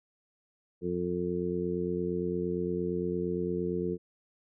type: harmonic tone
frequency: 88.7 Hz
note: F2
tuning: 27 cents sharp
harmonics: 1 / 2 / 3 / 4 / 5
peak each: -43 / -34 / -39 / -33 / -34 dBFS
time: 0.81-3.98 s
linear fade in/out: 50 ms
effects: none